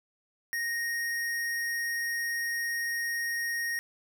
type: tone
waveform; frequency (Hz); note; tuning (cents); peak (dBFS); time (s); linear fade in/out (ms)
square; 1864.7; A#6; 0; -30; 0.53-3.79; 0
effects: none